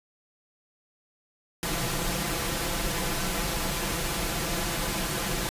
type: noise with comb filter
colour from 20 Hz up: pink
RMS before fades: -29 dBFS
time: 1.63-5.49 s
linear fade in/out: 0 ms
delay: 5.9 ms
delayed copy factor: +0.65
effects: resampled to 32000 Hz